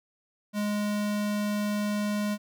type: tone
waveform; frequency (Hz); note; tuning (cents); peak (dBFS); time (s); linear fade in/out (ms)
square; 207.7; G#3; 0; -27; 0.53-2.38; 50
effects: none